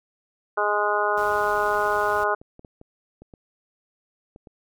harmonic tone, 207.7 Hz, G#3, in tune, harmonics 2 / 3 / 4 / 5 / 6 / 7, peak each -27 / -27 / -27 / -27 / -27 / -27 dBFS, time 0.57-2.35 s, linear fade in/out 10 ms
pink noise, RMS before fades -42 dBFS, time 1.17-2.24 s, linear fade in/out 5 ms
clicks, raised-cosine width 2 ms, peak -31 dBFS, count 8, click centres 2.415 / 2.594 / 2.648 / 2.814 / 3.22 / 3.338 / 4.361 / 4.472 s
effects none

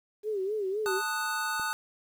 sine tone with vibrato, 404.2 Hz, G#4, 47 cents flat, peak -28 dBFS, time 0.23-1.02 s, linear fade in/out 50 ms, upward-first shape sine, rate 3.9 Hz, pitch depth 130 cents each way
square chord, D# diminished, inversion second, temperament equal, 880 / 1244.5 / 1480 Hz, A5 / D#6 / F#6, 0 / 0 / 0 cents, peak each -36 / -35 / -33 dBFS, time 0.86-1.73 s, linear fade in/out 0 ms
click, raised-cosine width 2 ms, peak -32 dBFS, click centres 1.597 s
effects 10-bit

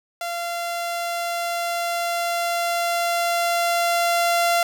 sawtooth tone with level ramp, 688 Hz, F5, 26 cents flat, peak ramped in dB -22 to -13 dBFS, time 0.21-4.63 s, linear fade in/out 2 ms, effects none

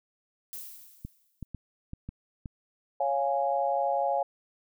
violet noise with exponential decay, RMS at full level -38 dBFS, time 0.53-1.45 s, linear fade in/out 0 ms, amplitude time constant 200 ms
clicks, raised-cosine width 5 ms, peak -25 dBFS, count 6, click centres 1.05 / 1.427 / 1.547 / 1.934 / 2.09 / 2.458 s
sine chord, Db major, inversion none, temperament equal, 554.4 / 698.5 / 830.6 Hz, Db5 / F5 / Ab5, 0 / 0 / 0 cents, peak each -29 dBFS, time 3-4.23 s, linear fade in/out 5 ms
effects none

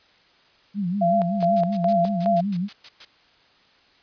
sine tone with vibrato, 188.3 Hz, F#3, 31 cents sharp, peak -22 dBFS, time 0.74-2.69 s, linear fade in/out 50 ms, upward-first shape sine, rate 5.3 Hz, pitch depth 160 cents each way
sine tone with tremolo, 683 Hz, F5, 39 cents flat, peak -17 dBFS, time 1.01-2.41 s, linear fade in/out 10 ms, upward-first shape square, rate 2.4 Hz, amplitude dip 70%
blue noise bursts, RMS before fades -34 dBFS, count 11, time 1.4-3.05 s, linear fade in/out 5 ms, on 50 ms, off 110 ms
effects white hiss -57 dBFS RMS until 4.02 s + resampled to 11025 Hz

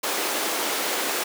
pink high-pass noise, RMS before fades -26 dBFS, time 0.03-1.24 s, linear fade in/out 10 ms, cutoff 310 Hz, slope 24 dB/octave, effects none

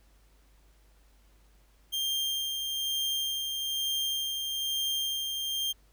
40% pulse tone with tremolo, 3186 Hz, G7, 27 cents sharp, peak -27 dBFS, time 1.92-5.73 s, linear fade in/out 20 ms, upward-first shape sine, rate 1.1 Hz, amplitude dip 35%, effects added 50 Hz sine -59 dBFS peak until 5.92 s + pink hiss -67 dBFS RMS until 5.92 s

